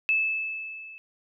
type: tone with level ramp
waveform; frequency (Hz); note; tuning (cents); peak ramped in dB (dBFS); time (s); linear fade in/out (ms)
sine; 2617; E7; -13; -19 to -42; 0.09-0.98; 0
effects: none